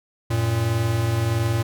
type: tone pair together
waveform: square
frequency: 93.4 / 114.92 Hz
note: F#2 / A#2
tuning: +17 / -24 cents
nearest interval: major third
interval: 359 cents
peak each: -27 / -21 dBFS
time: 0.3-1.63 s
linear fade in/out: 10 ms
effects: none